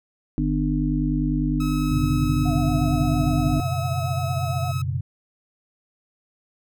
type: harmonic tone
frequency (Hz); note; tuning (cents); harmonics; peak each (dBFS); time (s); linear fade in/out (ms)
50; G1; +35; 1 / 3 / 5 / 6; -25 / -25 / -25 / -25; 0.38-3.6; 0
type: tone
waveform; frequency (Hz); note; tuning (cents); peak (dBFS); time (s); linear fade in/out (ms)
sawtooth; 1285; E6; -45; -29; 1.6-4.82; 5
type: chord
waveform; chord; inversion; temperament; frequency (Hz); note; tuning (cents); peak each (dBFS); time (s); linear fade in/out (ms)
sine; F# suspended fourth; none; just; 92.5 / 123.33 / 138.75; F#2 / B2 / C#3; 0 / -2 / +2; -27; 1.91-5.01; 5
type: tone with vibrato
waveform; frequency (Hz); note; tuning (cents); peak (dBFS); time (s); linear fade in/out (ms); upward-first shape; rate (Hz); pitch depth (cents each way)
sine; 694; F5; -11; -29; 2.45-4.72; 10; triangle; 8.7; 95
effects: none